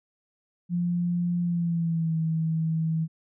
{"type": "tone with pitch glide", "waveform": "sine", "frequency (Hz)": [174.61, 161.05], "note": ["F3", "E3"], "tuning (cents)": [0, -40], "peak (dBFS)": -23, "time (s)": [0.69, 3.08], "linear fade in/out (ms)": 50, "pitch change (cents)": -140, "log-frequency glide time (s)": [1.41, 2.16], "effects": []}